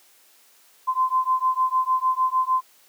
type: beating tone pair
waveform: sine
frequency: 1030 / 1036.6 Hz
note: C6 / C6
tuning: -28 / -16 cents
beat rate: 6.6 Hz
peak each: -22 / -22 dBFS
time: 0.87-2.62 s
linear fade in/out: 20 ms
effects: white hiss -56 dBFS RMS until 2.88 s + high-pass 300 Hz 12 dB/octave